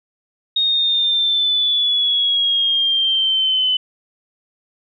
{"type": "exponential sweep", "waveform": "sine", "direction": "down", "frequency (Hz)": [3729, 3013], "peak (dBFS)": -14, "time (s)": [0.56, 3.77], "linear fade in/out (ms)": 5, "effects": []}